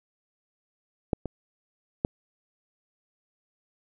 clicks, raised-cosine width 2 ms, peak -10 / -18 / -10 dBFS, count 3, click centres 1.132 / 1.257 / 2.049 s, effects none

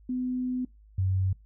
sine tone pair in turn, 252.4 / 94.54 Hz, B3 / F#2, +38 / +38 cents, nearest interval octave + perfect fourth, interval 1700 cents, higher first, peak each -27 / -23 dBFS, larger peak second, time 0.09-0.65 / 0.98-1.33 s, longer first, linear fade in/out 5 ms, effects noise-tail reverb RT60 0.2 s tail -23 dB re dry + added 52 Hz sine -52 dBFS peak until 1.45 s

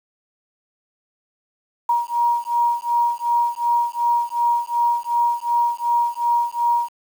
sine beating tone pair, 947 / 949.7 Hz, A#5 / A#5, +27 / +32 cents, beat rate 2.7 Hz, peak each -20 dBFS, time 1.89-6.89 s, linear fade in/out 5 ms, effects 7-bit

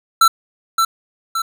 square tone with echo, 1338 Hz, E6, 25 cents sharp, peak -8 dBFS, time 0.21-0.28 s, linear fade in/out 5 ms, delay 570 ms, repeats 2, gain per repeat -5 dB, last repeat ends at 1.42 s, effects none

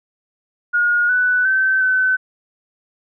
sine tone with pitch steps, 1435 / 1490 / 1541 / 1518 Hz, F6 / F#6 / G6 / F#6, +47 / +12 / -30 / +44 cents, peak -13 dBFS, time 0.73-2.17 s, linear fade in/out 20 ms, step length 360 ms, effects none

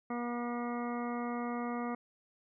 harmonic tone, 240 Hz, B3, 49 cents flat, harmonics 1 / 2 / 3 / 4 / 5 / 6 / 8 / 9, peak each -36 / -42 / -42 / -46 / -43 / -52 / -51 / -52 dBFS, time 0.1-1.95 s, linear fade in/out 5 ms, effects none

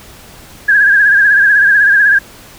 sine tone with vibrato, 1638 Hz, G#6, 24 cents flat, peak -5 dBFS, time 0.68-2.19 s, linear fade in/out 10 ms, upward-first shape sine, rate 16 Hz, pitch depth 70 cents each way, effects pink hiss -37 dBFS RMS until 2.58 s

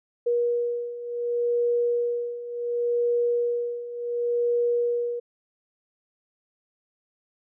sine beating tone pair, 477.7 / 478.39 Hz, A#4 / A#4, +42 / +45 cents, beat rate 0.69 Hz, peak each -28 / -24 dBFS, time 0.26-5.2 s, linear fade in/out 10 ms, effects none

